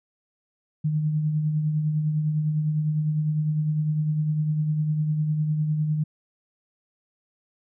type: tone with tremolo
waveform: sine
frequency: 153 Hz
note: D#3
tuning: 29 cents flat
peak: -19 dBFS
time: 0.84-6.04 s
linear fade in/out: 10 ms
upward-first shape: triangle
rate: 9.9 Hz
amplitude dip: 45%
effects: none